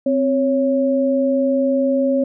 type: tone pair together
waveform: sine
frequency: 261.6 / 553.7 Hz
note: C4 / C#5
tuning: 0 / -2 cents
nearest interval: octave + minor second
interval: 1298 cents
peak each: -17 dBFS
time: 0.06-2.24 s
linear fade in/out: 5 ms
effects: none